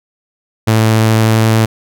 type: tone with pitch glide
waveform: sawtooth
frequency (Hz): 110.6 to 111.37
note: A2 to A2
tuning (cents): +9 to +21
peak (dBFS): -4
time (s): 0.67-1.66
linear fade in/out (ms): 10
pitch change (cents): +12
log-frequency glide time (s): 0.88-1.51
effects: none